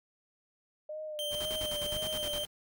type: tone with vibrato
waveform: sine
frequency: 605 Hz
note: D#5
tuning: 49 cents flat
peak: -37 dBFS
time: 0.89-2.44 s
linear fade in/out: 5 ms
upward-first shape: sine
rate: 1.9 Hz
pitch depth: 45 cents each way
type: tone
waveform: 45% pulse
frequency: 3136 Hz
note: G7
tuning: in tune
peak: -34 dBFS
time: 1.19-2.45 s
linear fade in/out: 0 ms
type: noise with tremolo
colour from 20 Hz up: pink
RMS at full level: -41 dBFS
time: 1.3-2.47 s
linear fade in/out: 50 ms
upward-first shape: square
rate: 9.7 Hz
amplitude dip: 70%
effects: none